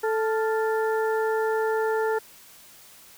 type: harmonic tone with a mistuned harmonic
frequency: 440 Hz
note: A4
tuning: in tune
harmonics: 1 / 2 / 3 / 4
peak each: -23 / -29 / -33 / -35 dBFS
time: 0.03-2.19 s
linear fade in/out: 10 ms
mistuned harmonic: 3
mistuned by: +95 cents
effects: white hiss -50 dBFS RMS until 3.17 s